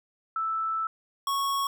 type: tone pair in turn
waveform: sine / square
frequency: 1318.5 / 1105.5 Hz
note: E6 / C#6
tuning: 0 / -5 cents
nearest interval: minor third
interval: 305 cents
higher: first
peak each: -26 dBFS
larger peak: neither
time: 0.36-0.87 / 1.27-1.67 s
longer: first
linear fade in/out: 2 ms
effects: none